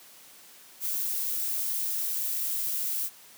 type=noise; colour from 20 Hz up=violet; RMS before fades=-30 dBFS; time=0.8-3.1 s; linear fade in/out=50 ms; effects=white hiss -52 dBFS RMS until 3.37 s + high-pass 150 Hz 12 dB/octave